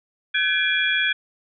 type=tone cluster; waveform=sine; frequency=1530 / 1695 / 2386 / 3343 Hz; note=G6 / G#6 / D7 / G#7; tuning=-42 / +35 / +27 / +11 cents; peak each=-24 dBFS; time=0.34-1.13 s; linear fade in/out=10 ms; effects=none